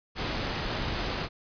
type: noise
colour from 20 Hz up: pink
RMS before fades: -31 dBFS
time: 0.15-1.29 s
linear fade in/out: 50 ms
effects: resampled to 11025 Hz